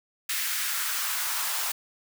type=noise with high-pass filter sweep; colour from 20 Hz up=white; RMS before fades=-29 dBFS; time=0.29-1.72 s; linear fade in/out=5 ms; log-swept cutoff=1800 to 870 Hz; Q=1.8; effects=none